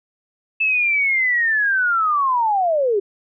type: linear sweep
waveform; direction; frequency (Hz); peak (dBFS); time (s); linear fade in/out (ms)
sine; down; 2637 to 381.9; -15; 0.6-3; 10
effects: none